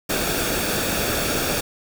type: noise with comb filter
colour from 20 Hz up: pink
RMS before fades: -23 dBFS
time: 0.09-1.61 s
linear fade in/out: 10 ms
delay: 0.99 ms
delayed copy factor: -0.55
effects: none